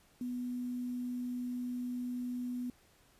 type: tone with quantisation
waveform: sine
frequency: 246.9 Hz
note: B3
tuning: in tune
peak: -35 dBFS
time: 0.21-2.7 s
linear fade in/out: 2 ms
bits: 10
effects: pink hiss -66 dBFS RMS until 3.19 s + resampled to 32000 Hz